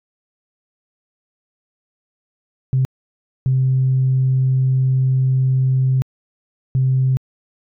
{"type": "tone bursts at uneven times", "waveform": "sine", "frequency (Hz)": 130.81, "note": "C3", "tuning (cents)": 0, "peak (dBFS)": -12, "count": 3, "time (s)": [[2.73, 2.85], [3.46, 6.02], [6.75, 7.17]], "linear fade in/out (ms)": 0, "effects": ["tanh soft clip ceiling -8 dBFS"]}